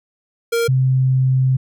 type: tone pair in turn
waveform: square / sine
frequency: 465.3 / 130.57 Hz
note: A#4 / C3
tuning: -3 / -3 cents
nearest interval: octave + minor seventh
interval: 2200 cents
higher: first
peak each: -16 / -12 dBFS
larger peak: second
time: 0.52-0.68 / 0.68-1.57 s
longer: second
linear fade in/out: 10 ms
effects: none